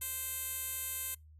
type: tone with band-pass filter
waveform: 10% pulse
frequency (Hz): 522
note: C5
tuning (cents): -4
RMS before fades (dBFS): -39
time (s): 0.01-1.15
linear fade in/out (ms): 10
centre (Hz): 11000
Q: 5.6
effects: noise-tail reverb RT60 0.2 s tail -25 dB re dry + added 77 Hz sine -54 dBFS peak until 1.39 s